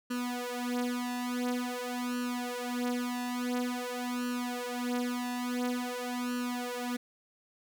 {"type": "tone with flanger", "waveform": "sawtooth", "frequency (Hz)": 246.1, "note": "B3", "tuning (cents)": -6, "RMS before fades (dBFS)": -34, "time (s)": [0.1, 6.97], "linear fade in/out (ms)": 10, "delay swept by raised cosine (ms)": [0.69, 5.19], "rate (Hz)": 0.48, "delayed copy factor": 1, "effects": []}